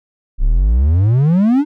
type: exponential sweep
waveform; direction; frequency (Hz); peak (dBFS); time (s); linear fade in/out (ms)
triangle; up; 30.64 to 307.9; -7; 0.38-1.65; 50
effects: none